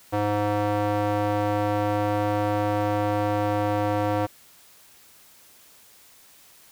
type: tone with band-pass filter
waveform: square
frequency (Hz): 103.83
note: G#2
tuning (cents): 0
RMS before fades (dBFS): -24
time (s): 0.12-4.27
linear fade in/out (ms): 20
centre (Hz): 660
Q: 1.1
effects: white hiss -53 dBFS RMS until 6.71 s